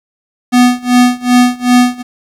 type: tone with tremolo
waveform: square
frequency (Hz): 246.9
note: B3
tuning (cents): 0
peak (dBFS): -4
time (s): 0.52-2.03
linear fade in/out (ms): 20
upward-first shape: sine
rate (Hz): 2.6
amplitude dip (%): 95
effects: low-pass 11000 Hz 12 dB/octave + 7-bit